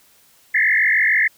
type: tone with frequency modulation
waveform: sine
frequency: 1930 Hz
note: B6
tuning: 40 cents flat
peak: -13 dBFS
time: 0.54-1.28 s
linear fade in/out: 10 ms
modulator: 46.7 Hz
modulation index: 4.7
effects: white hiss -54 dBFS RMS until 1.37 s